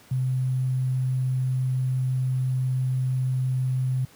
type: tone with sample-and-hold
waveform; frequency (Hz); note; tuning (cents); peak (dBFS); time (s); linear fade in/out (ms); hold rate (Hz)
sine; 129; C3; -24; -21; 0.11-4.05; 5; 11025
effects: pink hiss -53 dBFS RMS until 4.15 s + high-pass 80 Hz 12 dB/octave